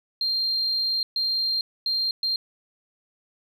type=tone bursts at uneven times; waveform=sine; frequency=4186 Hz; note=C8; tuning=in tune; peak=-21 dBFS; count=4; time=0.21-1.03 / 1.16-1.61 / 1.86-2.11 / 2.23-2.36 s; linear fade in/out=2 ms; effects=tanh soft clip ceiling -17 dBFS